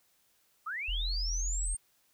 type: linear sweep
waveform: sine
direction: up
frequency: 1174.7 to 8820 Hz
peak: -34 dBFS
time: 0.66-1.77 s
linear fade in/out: 10 ms
type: tone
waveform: sine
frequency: 41.56 Hz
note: E1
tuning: 15 cents sharp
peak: -31 dBFS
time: 0.88-1.75 s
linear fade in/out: 10 ms
effects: white hiss -70 dBFS RMS until 2.13 s